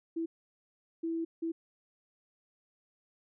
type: tone bursts at uneven times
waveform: sine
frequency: 329.6 Hz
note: E4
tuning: in tune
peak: -31 dBFS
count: 3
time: 0.16-0.26 / 1.03-1.25 / 1.42-1.52 s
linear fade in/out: 10 ms
effects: none